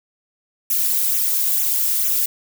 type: noise with flanger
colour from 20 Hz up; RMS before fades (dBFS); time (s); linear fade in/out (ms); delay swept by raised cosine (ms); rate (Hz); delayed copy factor
violet; -19; 0.7-2.26; 5; 0.21 to 2.91; 2.2; -0.95
effects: none